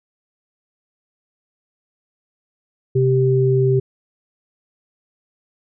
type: tone pair together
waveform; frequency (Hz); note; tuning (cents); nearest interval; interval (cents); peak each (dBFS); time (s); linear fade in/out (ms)
sine; 130.2 / 390.2; C3 / G4; -8 / -8; octave + perfect fifth; 1900; -15 / -16; 2.95-3.8; 10
effects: none